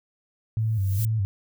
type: tone with vibrato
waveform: sine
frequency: 103.83 Hz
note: G#2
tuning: in tune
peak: -21 dBFS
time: 0.57-1.25 s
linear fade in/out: 0 ms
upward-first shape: square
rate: 2.4 Hz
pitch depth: 110 cents each way
type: noise with exponential growth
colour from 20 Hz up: violet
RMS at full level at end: -30 dBFS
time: 0.59-1.05 s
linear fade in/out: 0 ms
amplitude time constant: 100 ms
effects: none